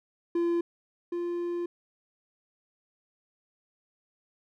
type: tone pair in turn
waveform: triangle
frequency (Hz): 342.1 / 347.3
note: F4 / F4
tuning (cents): -36 / -10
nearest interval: unison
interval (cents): 26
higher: second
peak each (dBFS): -22 / -27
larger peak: first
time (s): 0.35-0.61 / 1.12-1.66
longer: second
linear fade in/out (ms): 5
effects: none